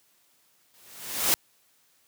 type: noise with exponential growth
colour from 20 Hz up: white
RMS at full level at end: -20 dBFS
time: 0.74-1.34 s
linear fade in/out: 0 ms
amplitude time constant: 130 ms
effects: white hiss -65 dBFS RMS until 2.07 s + high-pass 100 Hz 12 dB/octave